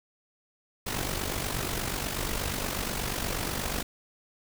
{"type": "noise with amplitude modulation", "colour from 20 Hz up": "pink", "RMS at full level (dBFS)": -29, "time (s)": [0.86, 3.83], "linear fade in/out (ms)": 10, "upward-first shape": "sine", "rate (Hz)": 48.3, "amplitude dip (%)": 60, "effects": []}